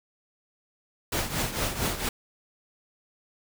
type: noise with tremolo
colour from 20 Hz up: pink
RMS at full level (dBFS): -26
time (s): 1.12-2.09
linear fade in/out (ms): 5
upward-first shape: triangle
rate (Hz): 4.4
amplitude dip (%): 75
effects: none